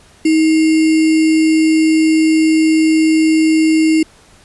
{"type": "tone with sample-and-hold", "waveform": "sine", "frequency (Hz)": 316.7, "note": "D#4", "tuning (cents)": 31, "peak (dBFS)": -8, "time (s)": [0.25, 4.03], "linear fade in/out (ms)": 5, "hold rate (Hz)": 2450, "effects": ["pink hiss -46 dBFS RMS until 4.44 s", "resampled to 24000 Hz"]}